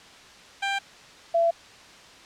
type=tone pair in turn; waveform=15% pulse / sine; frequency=791 / 673 Hz; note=G5 / E5; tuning=+15 / +36 cents; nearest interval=minor third; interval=279 cents; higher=first; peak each=-18 dBFS; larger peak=neither; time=0.62-0.79 / 1.34-1.51 s; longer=neither; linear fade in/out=10 ms; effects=white hiss -48 dBFS RMS until 2.25 s + low-pass 5000 Hz 12 dB/octave